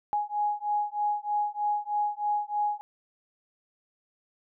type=beating tone pair; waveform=sine; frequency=830.6 / 833.8 Hz; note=G#5 / G#5; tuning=0 / +7 cents; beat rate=3.2 Hz; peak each=-29 dBFS; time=0.13-2.81 s; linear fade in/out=0 ms; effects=none